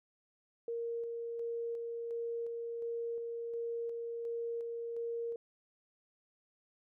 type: tone with tremolo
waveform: sine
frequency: 466 Hz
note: A#4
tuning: 1 cent flat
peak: -35 dBFS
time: 0.68-5.36 s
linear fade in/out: 2 ms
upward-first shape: square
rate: 1.4 Hz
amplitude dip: 25%
effects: none